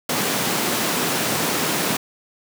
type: high-pass noise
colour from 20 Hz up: pink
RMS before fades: -22 dBFS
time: 0.09-1.97 s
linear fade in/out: 5 ms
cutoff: 150 Hz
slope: 24 dB/octave
effects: none